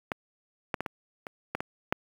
clicks, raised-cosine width 0.5 ms, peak -13 / -12 / -15 / -17 / -23 / -14 / -16 / -9 dBFS, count 8, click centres 0.118 / 0.742 / 0.806 / 0.862 / 1.268 / 1.55 / 1.605 / 1.925 s, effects high-pass 100 Hz 12 dB/octave + 7-bit

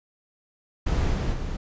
brown noise with level steps, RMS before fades -23 / -25 / -30 dBFS, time 0.86-1.57 s, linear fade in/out 10 ms, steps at 1.12 / 1.32 s, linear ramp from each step 20 ms, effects resampled to 16000 Hz

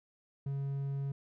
triangle tone, 138.59 Hz, C#3, in tune, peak -31 dBFS, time 0.46-1.12 s, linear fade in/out 5 ms, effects none

